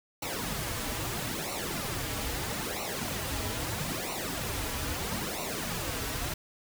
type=noise with flanger; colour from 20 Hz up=pink; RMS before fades=-34 dBFS; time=0.22-6.34 s; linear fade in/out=5 ms; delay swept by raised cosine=0.6 to 5.7 ms; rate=0.77 Hz; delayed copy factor=-0.75; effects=none